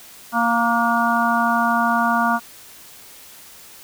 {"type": "harmonic tone with a mistuned harmonic", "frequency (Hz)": 233.1, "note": "A#3", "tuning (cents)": 0, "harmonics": [1, 3, 4, 5, 6], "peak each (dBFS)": [-22, -22, -22, -22, -22], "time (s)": [0.32, 2.4], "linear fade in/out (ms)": 50, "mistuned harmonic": 6, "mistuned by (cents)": 42, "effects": ["white hiss -43 dBFS RMS until 3.83 s"]}